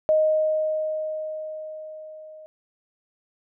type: tone with level ramp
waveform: sine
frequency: 622.3 Hz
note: D#5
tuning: in tune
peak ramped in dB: -15 to -41 dBFS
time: 0.09-2.46 s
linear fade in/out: 0 ms
effects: none